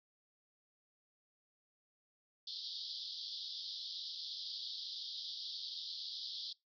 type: band-pass noise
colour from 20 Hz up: white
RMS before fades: -45 dBFS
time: 2.47-6.53 s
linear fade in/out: 5 ms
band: 3300 to 5100 Hz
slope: 96 dB/octave
effects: noise-tail reverb RT60 0.2 s tail -23 dB re dry